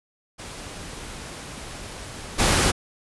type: noise with level steps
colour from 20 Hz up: pink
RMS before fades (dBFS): -37 / -19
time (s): 0.38-2.72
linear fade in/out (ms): 20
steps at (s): 2.38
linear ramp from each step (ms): 20
effects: resampled to 24000 Hz